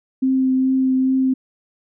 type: tone with vibrato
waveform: sine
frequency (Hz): 261.6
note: C4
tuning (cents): 0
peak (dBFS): -14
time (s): 0.22-1.34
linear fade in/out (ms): 10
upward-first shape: triangle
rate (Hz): 2.4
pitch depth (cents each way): 13
effects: none